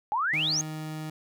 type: exponential sweep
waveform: sine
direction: up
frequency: 799 to 6645 Hz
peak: -24 dBFS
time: 0.12-0.61 s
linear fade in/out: 0 ms
type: tone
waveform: 30% pulse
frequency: 155.56 Hz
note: D#3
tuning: in tune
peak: -31 dBFS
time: 0.33-1.1 s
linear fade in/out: 5 ms
effects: none